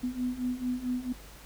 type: beating tone pair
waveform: sine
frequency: 247 / 251.5 Hz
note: B3 / B3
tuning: 0 / +32 cents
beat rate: 4.5 Hz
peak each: -34 / -31 dBFS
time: 0.03-1.13 s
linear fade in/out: 10 ms
effects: added 50 Hz sine -49 dBFS peak until 1.45 s + pink hiss -51 dBFS RMS until 1.45 s